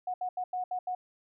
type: tone bursts at uneven times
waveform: sine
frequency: 731 Hz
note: F#5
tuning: 21 cents flat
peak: -30 dBFS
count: 6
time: 0.07-0.14 / 0.21-0.29 / 0.37-0.44 / 0.53-0.64 / 0.71-0.79 / 0.87-0.95 s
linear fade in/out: 5 ms
effects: none